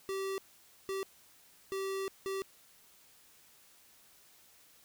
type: tone bursts at uneven times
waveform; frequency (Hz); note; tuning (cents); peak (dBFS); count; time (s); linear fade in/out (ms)
square; 387.2; G4; -21; -35; 4; 0.09-0.38 / 0.89-1.03 / 1.72-2.08 / 2.26-2.42; 0
effects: white hiss -62 dBFS RMS until 4.84 s